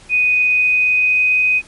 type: tone with pitch glide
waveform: sine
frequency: 2489 to 2503 Hz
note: D#7 to D#7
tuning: 0 to +10 cents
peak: -11 dBFS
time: 0.09-1.62 s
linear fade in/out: 50 ms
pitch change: +10 cents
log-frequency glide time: 0.26-1.36 s
effects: pink hiss -44 dBFS RMS until 1.67 s + MP3 48 kbps